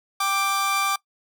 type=tone pair together; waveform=sawtooth; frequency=786 / 1177.7 Hz; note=G5 / D6; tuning=+4 / +4 cents; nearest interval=perfect fifth; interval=700 cents; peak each=-24 / -18 dBFS; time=0.2-0.96 s; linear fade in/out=5 ms; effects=noise-tail reverb RT60 0.1 s tail -21 dB re dry